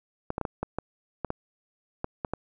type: clicks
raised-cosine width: 1 ms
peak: -15 dBFS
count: 11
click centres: 0.304 / 0.381 / 0.413 / 0.452 / 0.63 / 0.786 / 1.247 / 1.304 / 2.044 / 2.248 / 2.336 s
effects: none